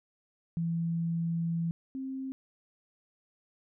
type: tone pair in turn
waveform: sine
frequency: 167.1 / 265.3 Hz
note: E3 / C4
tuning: +24 / +24 cents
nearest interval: minor sixth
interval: 800 cents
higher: second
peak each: -28 / -34 dBFS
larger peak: first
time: 0.57-1.71 / 1.95-2.32 s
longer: first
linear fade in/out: 0 ms
effects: none